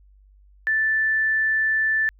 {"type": "tone", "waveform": "sine", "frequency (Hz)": 1760, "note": "A6", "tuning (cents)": 0, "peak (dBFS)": -18, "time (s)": [0.67, 2.09], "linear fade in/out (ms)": 0, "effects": ["added 49 Hz sine -50 dBFS peak until 2.19 s"]}